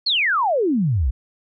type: exponential sweep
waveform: sine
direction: down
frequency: 4528 to 55 Hz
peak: -16 dBFS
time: 0.06-1.11 s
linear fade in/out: 10 ms
effects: none